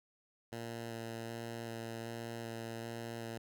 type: tone with vibrato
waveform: 10% pulse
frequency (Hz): 115.3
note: A#2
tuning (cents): -19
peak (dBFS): -33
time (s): 0.52-3.38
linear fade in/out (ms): 5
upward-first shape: square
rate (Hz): 1.3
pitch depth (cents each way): 11
effects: none